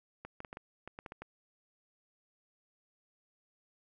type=clicks; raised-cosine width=0.5 ms; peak=-29 dBFS; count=10; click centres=0.25 / 0.404 / 0.448 / 0.529 / 0.571 / 0.876 / 0.989 / 1.062 / 1.121 / 1.22 s; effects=none